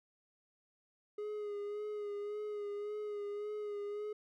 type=tone with vibrato; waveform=triangle; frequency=415.3 Hz; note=G#4; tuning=in tune; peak=-36 dBFS; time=1.18-4.13 s; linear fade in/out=5 ms; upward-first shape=sine; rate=1.8 Hz; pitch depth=30 cents each way; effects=none